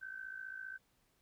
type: tone with amplitude modulation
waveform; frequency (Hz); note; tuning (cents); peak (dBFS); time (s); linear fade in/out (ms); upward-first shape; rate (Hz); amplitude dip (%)
sine; 1541; G6; -30; -40; 0.01-0.78; 20; sine; 55.1; 75
effects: pink hiss -75 dBFS RMS until 1.21 s